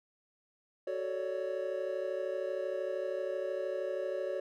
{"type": "chord", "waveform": "triangle", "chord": "D major seventh", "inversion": "first", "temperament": "equal with one note detuned", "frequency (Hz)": [373.9, 440, 554.4, 587.3], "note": ["F#4", "A4", "C#5", "D5"], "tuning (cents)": [18, 0, 0, 0], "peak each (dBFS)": [-37, -40, -34, -38], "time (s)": [0.87, 4.4], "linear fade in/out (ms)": 5, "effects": []}